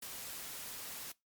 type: noise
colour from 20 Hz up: white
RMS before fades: -45 dBFS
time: 0.02-1.12 s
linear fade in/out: 5 ms
effects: noise-tail reverb RT60 0.2 s tail -22 dB re dry + MP3 96 kbps